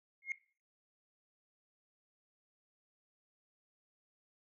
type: tone with exponential growth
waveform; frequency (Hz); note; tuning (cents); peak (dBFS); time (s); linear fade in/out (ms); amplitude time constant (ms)
sine; 2146; C7; +43; -29; 0.22-0.32; 2; 21
effects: noise-tail reverb RT60 0.4 s tail -19 dB re dry + tanh soft clip ceiling -30 dBFS